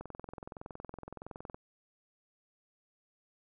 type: click train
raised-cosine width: 1 ms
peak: -29 dBFS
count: 34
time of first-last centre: 0.01-1.545 s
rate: 21.5 Hz
effects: none